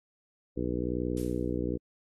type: harmonic tone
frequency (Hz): 61.1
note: B1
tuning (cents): -18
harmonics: 1 / 2 / 3 / 4 / 5 / 6 / 7 / 8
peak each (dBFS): -37 / -38 / -38 / -37 / -34 / -37 / -38 / -39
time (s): 0.56-1.78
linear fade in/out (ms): 20
type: noise with exponential decay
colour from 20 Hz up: blue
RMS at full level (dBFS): -42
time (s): 1.17-1.58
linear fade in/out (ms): 1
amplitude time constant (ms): 89
effects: AAC 32 kbps